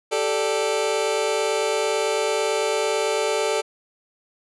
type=chord; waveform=sawtooth; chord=G suspended second; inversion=none; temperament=just; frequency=392 / 441 / 588 Hz; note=G4 / A4 / D5; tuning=0 / +4 / +2 cents; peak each=-23 / -19 / -21 dBFS; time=0.11-3.62 s; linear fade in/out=20 ms; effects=resampled to 24000 Hz